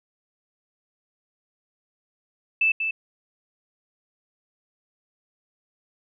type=tone with echo; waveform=sine; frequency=2637 Hz; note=E7; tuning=in tune; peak=-17 dBFS; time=2.61-2.72 s; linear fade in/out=5 ms; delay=190 ms; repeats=1; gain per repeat=-6 dB; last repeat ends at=2.91 s; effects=none